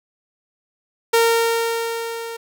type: tone with level ramp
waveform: sawtooth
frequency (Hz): 460.3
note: A#4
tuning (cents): -22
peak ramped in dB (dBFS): -8 to -25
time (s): 1.13-2.37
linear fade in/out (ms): 10
effects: none

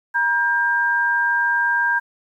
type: tone pair together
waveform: sine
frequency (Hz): 950 / 1597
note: A#5 / G6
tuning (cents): +33 / +32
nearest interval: major sixth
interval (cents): 899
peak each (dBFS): -22 / -17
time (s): 0.14-2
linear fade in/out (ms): 20
effects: 9-bit

